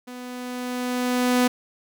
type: tone with level ramp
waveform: sawtooth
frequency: 248.7 Hz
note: B3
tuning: 12 cents sharp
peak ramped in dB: -32 to -12 dBFS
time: 0.07-1.48 s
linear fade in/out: 10 ms
effects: none